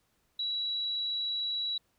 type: tone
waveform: sine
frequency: 3909 Hz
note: B7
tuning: 19 cents flat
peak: -30 dBFS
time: 0.39-1.78 s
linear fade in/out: 5 ms
effects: pink hiss -73 dBFS RMS until 1.98 s